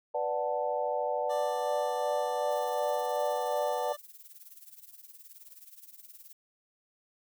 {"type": "chord", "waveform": "sine", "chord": "B minor seventh", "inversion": "none", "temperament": "equal", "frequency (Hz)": [493.9, 587.3, 740, 880], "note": ["B4", "D5", "F#5", "A5"], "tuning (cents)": [0, 0, 0, 0], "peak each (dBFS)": [-34, -32, -35, -35], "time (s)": [0.14, 3.93], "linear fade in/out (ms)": 10}
{"type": "tone", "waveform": "25% pulse", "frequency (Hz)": 590, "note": "D5", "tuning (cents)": 8, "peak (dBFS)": -34, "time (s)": [1.29, 3.97], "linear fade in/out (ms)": 20}
{"type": "noise with tremolo", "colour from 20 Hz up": "violet", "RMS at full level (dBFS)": -48, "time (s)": [2.51, 6.33], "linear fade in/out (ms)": 2, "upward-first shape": "triangle", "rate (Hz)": 19, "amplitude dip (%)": 85}
{"effects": []}